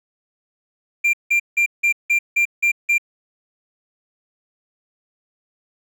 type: tone bursts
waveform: triangle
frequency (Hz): 2379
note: D7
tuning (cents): +22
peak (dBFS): -12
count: 8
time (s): 1.04-2.982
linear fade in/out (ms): 10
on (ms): 94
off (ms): 170
effects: none